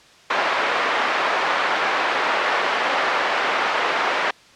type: band-pass noise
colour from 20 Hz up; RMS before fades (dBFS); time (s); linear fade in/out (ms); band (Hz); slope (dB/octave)
white; -21; 0.3-4.31; 5; 540 to 1600; 12
effects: white hiss -49 dBFS RMS until 4.55 s + low-pass 5000 Hz 12 dB/octave